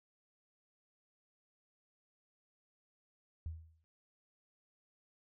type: tone with exponential decay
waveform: sine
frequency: 80.8 Hz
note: E2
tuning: 34 cents flat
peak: -36 dBFS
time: 3.46-3.84 s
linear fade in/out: 0 ms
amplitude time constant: 81 ms
effects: none